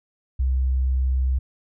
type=tone; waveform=sine; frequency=64.8 Hz; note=C2; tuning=16 cents flat; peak=-18 dBFS; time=0.39-1.39 s; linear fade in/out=10 ms; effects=none